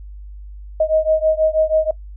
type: beating tone pair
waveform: sine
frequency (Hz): 626 / 632.2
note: D#5 / D#5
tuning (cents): +10 / +27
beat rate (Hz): 6.2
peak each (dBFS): -16 / -17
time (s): 0.8-1.91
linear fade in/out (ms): 5
effects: noise-tail reverb RT60 0.1 s tail -20 dB re dry + added 50 Hz sine -32 dBFS peak until 2.16 s